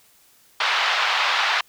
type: band-pass noise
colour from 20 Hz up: pink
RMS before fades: -21 dBFS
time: 0.6-1.61 s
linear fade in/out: 5 ms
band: 840 to 4100 Hz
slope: 24 dB/octave
effects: white hiss -56 dBFS RMS until 1.68 s